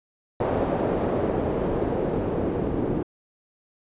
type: noise with low-pass filter sweep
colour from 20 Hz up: white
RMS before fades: -25 dBFS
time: 0.4-3.03 s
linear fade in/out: 5 ms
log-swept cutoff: 570 to 360 Hz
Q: 1.4
effects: resampled to 8000 Hz